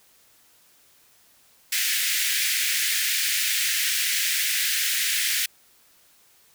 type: high-pass noise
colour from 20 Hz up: pink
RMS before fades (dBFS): -24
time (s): 1.72-5.46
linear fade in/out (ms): 5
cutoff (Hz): 1700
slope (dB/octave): 48
effects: white hiss -58 dBFS RMS until 6.54 s